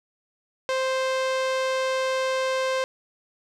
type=tone with low-pass filter; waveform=sawtooth; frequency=523.3 Hz; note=C5; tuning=in tune; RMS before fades=-25 dBFS; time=0.69-2.84 s; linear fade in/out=0 ms; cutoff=6000 Hz; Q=0.67; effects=none